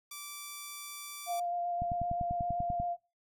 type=tone; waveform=5% pulse; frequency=1165 Hz; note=D6; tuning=14 cents flat; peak=-30 dBFS; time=0.11-1.4 s; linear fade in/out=5 ms
type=tone with vibrato; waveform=sine; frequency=698.5 Hz; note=F5; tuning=in tune; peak=-31 dBFS; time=1.26-2.97 s; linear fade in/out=50 ms; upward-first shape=square; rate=7.7 Hz; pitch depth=11 cents each way
type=click train; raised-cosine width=5 ms; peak=-25 dBFS; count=11; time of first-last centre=1.82-2.8 s; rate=10.2 Hz
effects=noise-tail reverb RT60 0.3 s tail -22 dB re dry